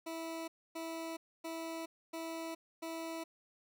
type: tone bursts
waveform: 20% pulse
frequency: 327.4 Hz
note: E4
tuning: 12 cents flat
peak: -35 dBFS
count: 5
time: 0.06-3.24 s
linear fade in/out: 10 ms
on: 420 ms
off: 270 ms
effects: none